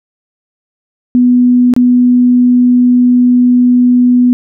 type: tone with dropouts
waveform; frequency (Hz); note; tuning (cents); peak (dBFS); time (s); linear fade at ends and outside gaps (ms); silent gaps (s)
sine; 246.9; B3; 0; -4; 1.15-4.33; 0; 1.738-1.764
effects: none